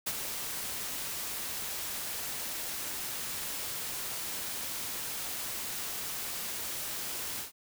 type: noise with ADSR envelope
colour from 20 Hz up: white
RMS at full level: -31 dBFS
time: 0.06-7.52 s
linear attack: 13 ms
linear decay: 49 ms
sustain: -6 dB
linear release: 120 ms
effects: none